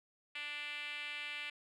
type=tone with band-pass filter; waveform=5% pulse; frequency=293.7 Hz; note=D4; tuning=in tune; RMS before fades=-43 dBFS; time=0.35-1.5 s; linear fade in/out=5 ms; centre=2500 Hz; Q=2.9; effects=none